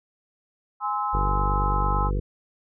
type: chord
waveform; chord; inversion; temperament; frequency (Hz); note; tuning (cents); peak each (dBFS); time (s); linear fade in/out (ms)
sine; Ab augmented; none; just; 830.6 / 1038.3 / 1297.8; Ab5 / C6 / E6; 0 / -14 / -27; -28; 0.8-2.11; 50
type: harmonic tone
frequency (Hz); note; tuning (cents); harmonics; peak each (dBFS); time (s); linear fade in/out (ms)
49; G1; 0; 1 / 2 / 3 / 4 / 5 / 6 / 7 / 8 / 9 / 10; -23 / -31 / -33 / -38 / -43 / -42 / -40 / -40 / -40 / -38; 1.13-2.2; 10
effects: none